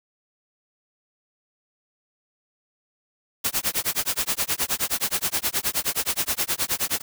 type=noise with tremolo; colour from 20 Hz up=white; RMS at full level=-22 dBFS; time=3.44-7.02 s; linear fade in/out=10 ms; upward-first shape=sine; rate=9.5 Hz; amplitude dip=100%; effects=none